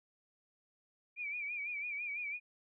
sine tone with vibrato, 2360 Hz, D7, 8 cents sharp, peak -37 dBFS, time 1.16-2.4 s, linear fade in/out 50 ms, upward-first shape sine, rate 6 Hz, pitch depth 78 cents each way, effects none

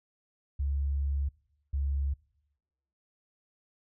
sine tone pair in turn, 70 / 69.65 Hz, C#2 / C#2, +18 / +9 cents, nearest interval unison, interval 9 cents, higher first, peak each -27 dBFS, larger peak neither, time 0.59-1.29 / 1.73-2.14 s, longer first, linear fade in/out 10 ms, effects noise-tail reverb RT60 1.0 s tail -24 dB re dry

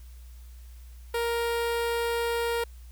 sawtooth tone with notch filter, 468.2 Hz, A#4, 8 cents sharp, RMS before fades -28 dBFS, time 1.14-2.64 s, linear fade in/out 5 ms, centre 6300 Hz, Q 1.8, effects added 60 Hz sine -43 dBFS peak until 2.91 s + white hiss -60 dBFS RMS until 2.91 s

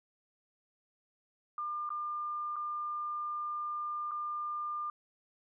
sine tone with dropouts, 1200 Hz, D6, 37 cents sharp, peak -34 dBFS, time 1.58-4.9 s, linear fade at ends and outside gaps 2 ms, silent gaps 1.892-1.903 / 2.559-2.564 / 4.111-4.116 s, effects none

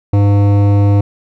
triangle tone with hard clipping, 101.2 Hz, G#2, 44 cents flat, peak -9 dBFS, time 0.13-1.01 s, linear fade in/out 5 ms, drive 18 dB, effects none

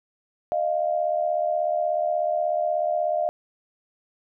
sine tone pair together, 617 / 693.5 Hz, D#5 / F5, -15 / -12 cents, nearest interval major second, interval 203 cents, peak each -24 dBFS, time 0.52-3.29 s, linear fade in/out 0 ms, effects none

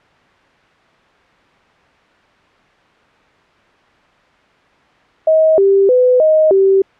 sine tone with pitch steps, 634 / 392.7 / 502 / 625 / 387.3 Hz, D#5 / G4 / B4 / D#5 / G4, +32 / +3 / +28 / +8 / -21 cents, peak -7 dBFS, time 5.27-6.82 s, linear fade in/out 5 ms, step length 310 ms, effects white hiss -50 dBFS RMS until 6.99 s + low-pass 2000 Hz 12 dB/octave

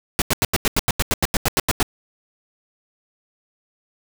pink noise bursts, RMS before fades -18 dBFS, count 15, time 0.19-1.828 s, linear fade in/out 0 ms, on 28 ms, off 87 ms, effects none

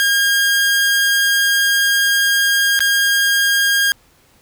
sawtooth tone with dropouts, 1619 Hz, G#6, 45 cents flat, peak -9 dBFS, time 0-3.92 s, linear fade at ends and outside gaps 0 ms, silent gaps 2.791-2.805 s, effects pink hiss -53 dBFS RMS until 4.41 s

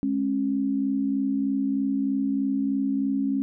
sine tone pair together, 209.8 / 273 Hz, G#3 / C#4, +18 / -26 cents, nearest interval perfect fourth, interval 456 cents, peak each -28 / -23 dBFS, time 0.03-3.42 s, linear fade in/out 0 ms, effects none

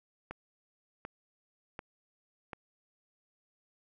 click train, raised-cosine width 0.5 ms, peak -25 dBFS, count 4, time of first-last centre 0.31-2.532 s, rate 1.35 Hz, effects none

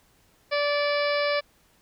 harmonic tone with a mistuned harmonic, 581 Hz, D5, 19 cents flat, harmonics 1 / 2 / 3 / 4 / 5 / 6 / 7 / 8 / 9, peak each -24 / -31 / -32 / -31 / -39 / -40 / -38 / -38 / -38 dBFS, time 0.51-1.41 s, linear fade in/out 20 ms, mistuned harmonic 9, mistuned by -31 cents, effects pink hiss -62 dBFS RMS until 1.81 s

